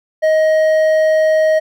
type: tone with hard clipping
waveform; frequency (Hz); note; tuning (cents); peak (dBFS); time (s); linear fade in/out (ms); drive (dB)
triangle; 628; D#5; +16; -11; 0.22-1.6; 20; 9
effects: none